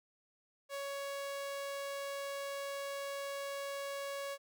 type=tone; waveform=sawtooth; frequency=558 Hz; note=C#5; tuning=11 cents sharp; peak=-35 dBFS; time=0.69-4.38 s; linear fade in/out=50 ms; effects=none